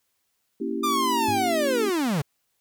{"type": "chord", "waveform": "sine", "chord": "A# diminished seventh", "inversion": "none", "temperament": "equal", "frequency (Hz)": [233.1, 277.2, 329.6, 392], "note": ["A#3", "C#4", "E4", "G4"], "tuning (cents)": [0, 0, 0, 0], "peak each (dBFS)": -31, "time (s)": [0.6, 1.9], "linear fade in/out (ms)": 10}
{"type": "linear sweep", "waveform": "45% pulse", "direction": "down", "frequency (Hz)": [1208, 128.9], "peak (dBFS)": -22, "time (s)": [0.83, 2.22], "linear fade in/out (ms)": 10}
{"type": "tone with exponential decay", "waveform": "sine", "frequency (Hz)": 104, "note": "G#2", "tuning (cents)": 3, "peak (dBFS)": -28, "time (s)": [1.28, 1.66], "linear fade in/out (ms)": 5, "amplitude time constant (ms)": 81}
{"effects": ["white hiss -73 dBFS RMS until 2.6 s"]}